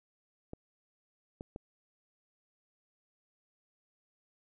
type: clicks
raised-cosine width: 2 ms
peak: -28 dBFS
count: 3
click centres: 0.534 / 1.409 / 1.561 s
effects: none